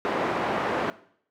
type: band-pass noise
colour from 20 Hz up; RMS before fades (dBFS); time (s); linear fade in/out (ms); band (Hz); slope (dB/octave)
pink; -27; 0.05-0.9; 0; 300 to 1500; 12
effects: noise-tail reverb RT60 0.6 s tail -18 dB re dry